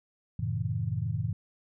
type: chord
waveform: sine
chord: F# diminished seventh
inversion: none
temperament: just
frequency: 92.5 / 111 / 133.2 / 159.84 Hz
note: F#2 / A2 / C3 / Eb3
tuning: 0 / +16 / +31 / +47 cents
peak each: -35 / -31 / -35 / -35 dBFS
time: 0.39-1.33 s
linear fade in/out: 5 ms
effects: none